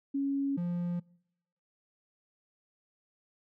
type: tone pair in turn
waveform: sine / triangle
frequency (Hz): 277.2 / 174.63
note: C#4 / F3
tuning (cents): 0 / 0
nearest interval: minor sixth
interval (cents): 800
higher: first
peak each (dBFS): -28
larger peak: neither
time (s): 0.14-0.57 / 0.57-1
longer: neither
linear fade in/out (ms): 10
effects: noise-tail reverb RT60 0.8 s tail -26 dB re dry